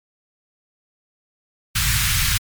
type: band-stop noise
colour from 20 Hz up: pink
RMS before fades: -19 dBFS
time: 1.75-2.38 s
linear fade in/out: 10 ms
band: 140 to 1400 Hz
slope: 24 dB/octave
effects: MP3 96 kbps